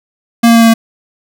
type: tone with pitch steps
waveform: square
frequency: 233.1 / 231.5 / 229.9 / 228.3 / 226.7 Hz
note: A#3 / A#3 / A#3 / A#3 / A#3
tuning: 0 / -12 / -24 / -36 / -48 cents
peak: -4 dBFS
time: 0.43-0.74 s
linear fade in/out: 10 ms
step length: 62 ms
effects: none